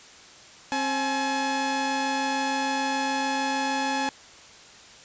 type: tone pair together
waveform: sawtooth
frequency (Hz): 267.4 / 848.9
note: C4 / G#5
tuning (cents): +38 / +38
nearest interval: octave + minor sixth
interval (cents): 2000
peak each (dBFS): -25 / -22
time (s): 0.72-4.09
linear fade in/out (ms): 0
effects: white hiss -48 dBFS RMS until 5.04 s + resampled to 16000 Hz